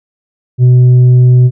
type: tone with tanh clipping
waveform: sine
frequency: 125.1 Hz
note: B2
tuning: 23 cents sharp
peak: -3 dBFS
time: 0.58-1.51 s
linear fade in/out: 50 ms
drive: 3 dB
effects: none